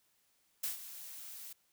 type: noise with ADSR envelope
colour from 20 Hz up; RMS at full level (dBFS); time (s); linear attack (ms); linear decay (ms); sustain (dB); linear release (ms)
blue; -35; 0.63-1.53; 9; 130; -13; 6
effects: white hiss -74 dBFS RMS until 1.72 s